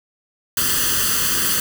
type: noise with comb filter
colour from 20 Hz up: white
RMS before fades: -19 dBFS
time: 0.57-1.6 s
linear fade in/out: 2 ms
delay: 0.65 ms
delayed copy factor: +0.85
effects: none